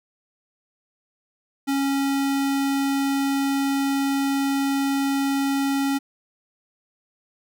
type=tone; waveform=square; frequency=275.7 Hz; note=C#4; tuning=9 cents flat; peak=-21 dBFS; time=1.67-5.99 s; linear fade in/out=20 ms; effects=none